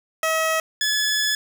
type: tone pair in turn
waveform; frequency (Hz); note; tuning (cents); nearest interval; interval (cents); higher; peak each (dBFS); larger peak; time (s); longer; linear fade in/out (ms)
15% pulse; 641 / 1711.3; E5 / A6; -49 / -49; octave + perfect fourth; 1700; second; -13; neither; 0.23-0.6 / 0.81-1.35; second; 2
effects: none